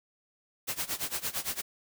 white noise with tremolo, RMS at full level -31 dBFS, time 0.67-1.62 s, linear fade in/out 20 ms, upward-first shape sine, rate 8.8 Hz, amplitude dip 90%, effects none

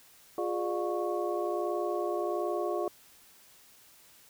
sine tone cluster, 352.1 / 413.4 / 600 / 711 / 1106 Hz, F4 / G#4 / D5 / F5 / C#6, +14 / -8 / +37 / +31 / -4 cents, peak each -33 / -35 / -35 / -37 / -39 dBFS, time 0.38-2.88 s, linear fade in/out 2 ms, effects white hiss -58 dBFS RMS until 4.29 s

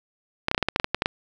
clicks, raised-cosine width 0.3 ms, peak -5 dBFS, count 12, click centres 0.484 / 0.514 / 0.547 / 0.579 / 0.627 / 0.686 / 0.761 / 0.799 / 0.844 / 0.946 / 1.021 / 1.059 s, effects none

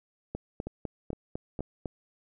two click trains, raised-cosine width 2 ms, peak -20 / -22 dBFS, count 7 / 3, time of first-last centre 0.35-1.858 / 0.67-1.592 s, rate 3.98 / 2.17 Hz, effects none

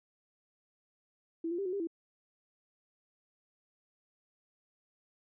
sine tone with pitch steps, 330.1 / 345.6 / 395.8 / 364.4 / 399.9 / 332.5 Hz, E4 / F4 / G4 / F#4 / G4 / E4, +2 / -18 / +17 / -26 / +35 / +15 cents, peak -32 dBFS, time 1.44-1.872 s, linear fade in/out 5 ms, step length 72 ms, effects none

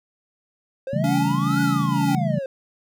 triangle exponential two-way sweep, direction up then down, 519 to 1480 to 519 Hz, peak -24 dBFS, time 0.87-2.46 s, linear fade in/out 2 ms, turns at 1.61 s
sine chord, A dominant seventh, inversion first, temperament equal, 138.59 / 164.81 / 196 / 220 Hz, C#3 / E3 / G3 / A3, 0 / 0 / 0 / 0 cents, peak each -24 / -25 / -26 / -28 dBFS, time 0.93-2.39 s, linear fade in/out 5 ms
square tone with tremolo, 281.5 Hz, C#4, 27 cents sharp, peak -21 dBFS, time 1.04-2.15 s, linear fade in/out 0 ms, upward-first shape triangle, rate 2.1 Hz, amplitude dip 65%
effects none

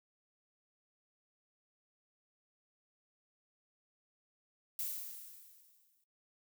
violet noise with exponential decay, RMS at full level -37 dBFS, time 4.79-6.04 s, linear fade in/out 2 ms, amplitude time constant 270 ms, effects noise-tail reverb RT60 0.1 s tail -17 dB re dry

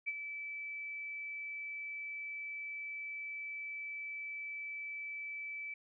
sine tone with ADSR envelope, 2310 Hz, D7, 29 cents flat, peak -32 dBFS, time 0.06-5.74 s, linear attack 23 ms, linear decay 37 ms, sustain -8 dB, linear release 4 ms, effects none

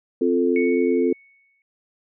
sine chord, F major, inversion second, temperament equal, 261.6 / 349.2 / 440 Hz, C4 / F4 / A4, 0 / 0 / 0 cents, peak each -21 dBFS, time 0.21-1.13 s, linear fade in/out 5 ms
sine tone with exponential decay, 2217 Hz, C#7, in tune, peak -25 dBFS, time 0.56-1.62 s, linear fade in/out 1 ms, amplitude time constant 230 ms
effects none

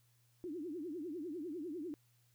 sine tone with vibrato, 324 Hz, E4, 30 cents flat, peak -40 dBFS, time 0.44-1.94 s, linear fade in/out 0 ms, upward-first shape triangle, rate 10 Hz, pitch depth 280 cents each way, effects added 119 Hz sine -70 dBFS peak until 2.34 s + white hiss -75 dBFS RMS until 2.34 s

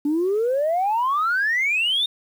sine exponential sweep, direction up, 284 to 3700 Hz, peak -17 dBFS, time 0.05-2.06 s, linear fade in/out 5 ms, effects tanh soft clip ceiling -15 dBFS + 8-bit

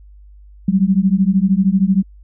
sine beating tone pair, 185.7 / 198.7 Hz, F#3 / G3, +7 / +24 cents, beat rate 13 Hz, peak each -14 dBFS, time 0.68-2.03 s, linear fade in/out 5 ms, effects added 50 Hz sine -39 dBFS peak until 2.23 s

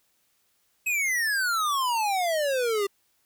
square exponential sweep, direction down, 2578 to 390 Hz, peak -24 dBFS, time 0.86-2.87 s, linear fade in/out 10 ms, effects white hiss -69 dBFS RMS until 3.25 s

